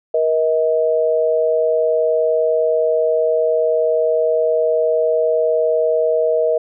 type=tone pair together; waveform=sine; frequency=475.1 / 634.8 Hz; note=A#4 / D#5; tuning=+33 / +35 cents; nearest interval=perfect fourth; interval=502 cents; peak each=-16 dBFS; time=0.14-6.58 s; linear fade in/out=5 ms; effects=none